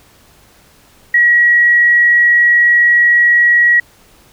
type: tone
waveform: sine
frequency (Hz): 1913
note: A#6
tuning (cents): +44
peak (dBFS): -6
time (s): 1.14-3.8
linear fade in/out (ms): 5
effects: pink hiss -47 dBFS RMS until 4.32 s